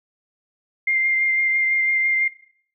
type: tone with vibrato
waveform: sine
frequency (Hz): 2103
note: C7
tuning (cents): +8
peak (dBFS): -17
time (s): 0.87-2.28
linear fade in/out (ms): 5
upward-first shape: sine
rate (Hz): 6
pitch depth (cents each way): 14
effects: noise-tail reverb RT60 0.6 s tail -18 dB re dry